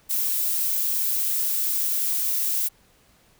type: noise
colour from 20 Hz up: violet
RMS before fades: -24 dBFS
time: 0.09-2.69 s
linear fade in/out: 20 ms
effects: pink hiss -59 dBFS RMS until 3.39 s